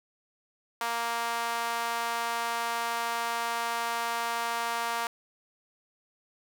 sawtooth tone with high-pass filter, 233.1 Hz, A#3, in tune, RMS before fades -31 dBFS, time 0.81-5.07 s, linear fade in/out 2 ms, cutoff 930 Hz, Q 2, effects none

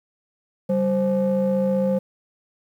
triangle ring-modulated tone, 165.7 Hz, E3, 9 cents sharp, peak -13 dBFS, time 0.69-1.99 s, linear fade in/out 10 ms, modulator 359 Hz, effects 9-bit

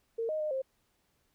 sine tone with pitch steps, 456.8 / 621 / 611 / 530 Hz, A#4 / D#5 / D#5 / C5, -35 / -3 / -32 / +22 cents, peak -30 dBFS, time 0.18-0.62 s, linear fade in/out 10 ms, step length 110 ms, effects pink hiss -74 dBFS RMS until 1.34 s

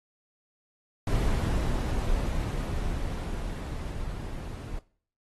brown noise with level ramp, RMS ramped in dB -25 to -37 dBFS, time 1.07-4.79 s, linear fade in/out 2 ms, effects noise-tail reverb RT60 0.5 s tail -20 dB re dry + AAC 32 kbps

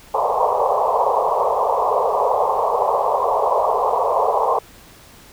white band-pass noise, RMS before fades -18 dBFS, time 0.14-4.59 s, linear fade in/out 5 ms, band 420 to 1100 Hz, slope 96 dB/octave, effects pink hiss -45 dBFS RMS until 5.32 s

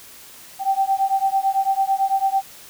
sine beating tone pair, 774 / 783 Hz, G5 / G5, -22 / -2 cents, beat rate 9 Hz, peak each -20 dBFS, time 0.59-2.43 s, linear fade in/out 50 ms, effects white hiss -43 dBFS RMS until 2.69 s

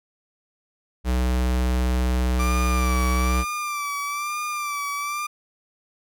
square tone with pitch glide, 62.5 to 63.12 Hz, B1 to B1, +21 to +38 cents, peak -20 dBFS, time 1.04-3.45 s, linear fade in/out 50 ms, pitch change +17 cents, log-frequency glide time 2.67-2.78 s
30% pulse tone with vibrato, 1175 Hz, D6, 1 cent sharp, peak -23 dBFS, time 2.39-5.27 s, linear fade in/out 10 ms, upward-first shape sine, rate 1.1 Hz, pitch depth 50 cents each way
effects none

